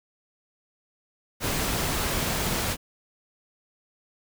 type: noise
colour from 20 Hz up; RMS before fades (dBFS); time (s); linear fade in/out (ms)
pink; -27; 1.4-2.77; 50
effects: none